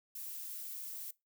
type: noise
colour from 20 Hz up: violet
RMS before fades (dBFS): -44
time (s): 0.15-1.11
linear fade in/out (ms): 5
effects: noise-tail reverb RT60 0.2 s tail -21 dB re dry